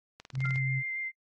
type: click train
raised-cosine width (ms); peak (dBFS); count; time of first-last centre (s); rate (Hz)
0.2; -28; 8; 0.2-0.559; 19.5
type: tone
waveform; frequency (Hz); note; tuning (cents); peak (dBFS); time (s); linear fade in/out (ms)
sine; 132.3; C3; +20; -28; 0.33-0.83; 50
type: tone with vibrato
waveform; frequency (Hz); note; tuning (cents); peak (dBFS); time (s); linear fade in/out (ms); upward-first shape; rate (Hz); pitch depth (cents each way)
sine; 2093; C7; 0; -32; 0.39-1.12; 50; sine; 7; 13
type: tone with exponential decay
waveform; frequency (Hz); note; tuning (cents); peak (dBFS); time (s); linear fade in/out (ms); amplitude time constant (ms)
sine; 1392; F6; -6; -32; 0.45-0.62; 2; 36
effects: noise-tail reverb RT60 0.1 s tail -26 dB re dry + AAC 32 kbps